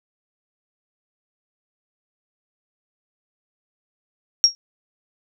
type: tone with exponential decay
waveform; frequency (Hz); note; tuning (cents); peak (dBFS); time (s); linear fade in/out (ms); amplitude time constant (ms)
sine; 5588; F8; 0; -5; 4.44-4.55; 0; 22
effects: none